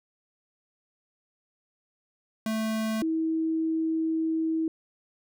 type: tone pair in turn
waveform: square / sine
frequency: 220 / 321.9 Hz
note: A3 / E4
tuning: 0 / -41 cents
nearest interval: perfect fifth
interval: 659 cents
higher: second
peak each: -27 / -24 dBFS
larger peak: second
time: 2.46-3.02 / 3.02-4.68 s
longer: second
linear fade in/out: 2 ms
effects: none